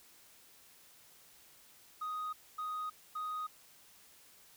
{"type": "tone bursts", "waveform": "sine", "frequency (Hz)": 1248, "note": "D#6", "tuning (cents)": 5, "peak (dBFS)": -34, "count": 3, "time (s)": [2.01, 3.47], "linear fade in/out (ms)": 10, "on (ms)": 320, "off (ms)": 250, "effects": ["tanh soft clip ceiling -35 dBFS", "white hiss -61 dBFS RMS until 4.56 s"]}